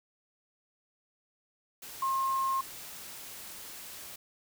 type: tone in noise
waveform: sine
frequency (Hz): 1068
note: C6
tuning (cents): +35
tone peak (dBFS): -27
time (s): 2.02-2.61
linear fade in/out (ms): 5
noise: white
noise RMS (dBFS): -45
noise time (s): 1.82-4.16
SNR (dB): +15
effects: none